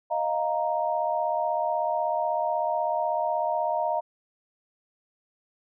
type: chord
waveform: sine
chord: Eb suspended second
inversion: none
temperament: equal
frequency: 622.3 / 698.5 / 932.3 Hz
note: Eb5 / F5 / Bb5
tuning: 0 / 0 / 0 cents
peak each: -28 dBFS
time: 0.1-4.01 s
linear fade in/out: 20 ms
effects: none